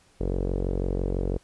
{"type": "tone with low-pass filter", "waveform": "sawtooth", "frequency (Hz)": 46.01, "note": "F#1", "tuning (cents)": -9, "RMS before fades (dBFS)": -27, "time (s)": [0.2, 1.38], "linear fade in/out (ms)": 10, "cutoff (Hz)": 460, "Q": 3.2, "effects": ["pink hiss -60 dBFS RMS until 1.43 s", "resampled to 24000 Hz"]}